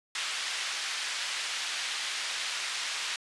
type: band-pass noise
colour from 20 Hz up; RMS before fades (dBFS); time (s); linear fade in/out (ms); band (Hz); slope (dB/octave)
pink; -34; 0.15-3.16; 2; 1900 to 5800; 12
effects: resampled to 24000 Hz